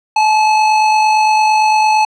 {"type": "tone with amplitude modulation", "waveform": "square", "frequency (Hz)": 862, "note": "A5", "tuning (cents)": -36, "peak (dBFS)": -8, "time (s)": [0.16, 2.05], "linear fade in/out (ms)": 5, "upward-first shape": "sine", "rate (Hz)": 48.8, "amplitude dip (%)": 30, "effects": ["low-pass 5000 Hz 12 dB/octave"]}